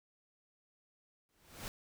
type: noise with exponential growth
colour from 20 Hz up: pink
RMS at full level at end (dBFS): -41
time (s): 1.29-1.68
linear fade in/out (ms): 0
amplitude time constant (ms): 84
effects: none